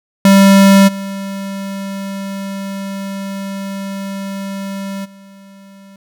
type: tone with level steps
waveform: square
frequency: 195.9 Hz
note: G3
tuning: 1 cent flat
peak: -5 / -22 / -38 dBFS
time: 0.25-5.96 s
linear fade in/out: 2 ms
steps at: 0.87 / 5.04 s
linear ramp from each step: 20 ms
effects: none